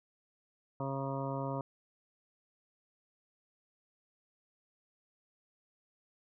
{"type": "harmonic tone", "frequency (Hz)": 136.2, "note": "C#3", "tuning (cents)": -30, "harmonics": [1, 2, 3, 4, 5, 7, 8, 9], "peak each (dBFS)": [-38, -41, -45, -41, -44, -42, -49, -48], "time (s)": [0.8, 1.61], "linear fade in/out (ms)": 2, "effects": []}